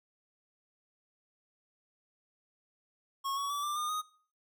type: tone with pitch steps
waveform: square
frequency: 1094 / 1122.8 / 1152.4 / 1182.7 / 1213.9 / 1245.8 Hz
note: C#6 / C#6 / D6 / D6 / D#6 / D#6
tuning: -23 / +22 / -33 / +12 / -43 / +2 cents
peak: -33 dBFS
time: 3.24-4.02 s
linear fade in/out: 20 ms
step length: 130 ms
effects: noise-tail reverb RT60 0.5 s tail -22 dB re dry